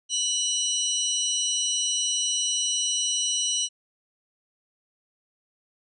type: tone cluster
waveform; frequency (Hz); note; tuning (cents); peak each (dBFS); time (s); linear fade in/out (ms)
sine; 2965 / 4008 / 5840 / 8290; F#7 / B7 / F#8 / C9; +3 / +25 / -24 / -17; -28 / -32 / -26 / -33; 0.09-3.69; 50
effects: none